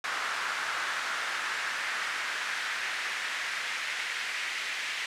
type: noise with high-pass filter sweep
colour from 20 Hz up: brown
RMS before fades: -33 dBFS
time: 0.04-5.06 s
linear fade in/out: 2 ms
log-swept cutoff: 1400 to 2100 Hz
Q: 2.1
effects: low-pass 8000 Hz 12 dB/octave